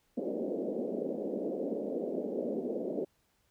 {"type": "band-pass noise", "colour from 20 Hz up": "white", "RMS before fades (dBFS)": -35, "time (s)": [0.17, 3.05], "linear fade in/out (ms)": 10, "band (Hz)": [200, 570], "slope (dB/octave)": 48, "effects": ["pink hiss -73 dBFS RMS until 3.5 s"]}